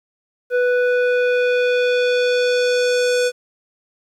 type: tone with low-pass filter sweep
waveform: square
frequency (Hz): 493.9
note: B4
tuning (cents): 0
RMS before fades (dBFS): -17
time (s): 0.5-3.32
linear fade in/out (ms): 50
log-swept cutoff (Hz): 1400 to 7900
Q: 1.3
effects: 9-bit